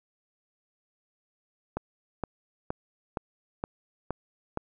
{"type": "click train", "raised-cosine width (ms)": 1, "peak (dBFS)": -16, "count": 7, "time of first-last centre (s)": [1.77, 4.574], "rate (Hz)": 2.14, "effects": []}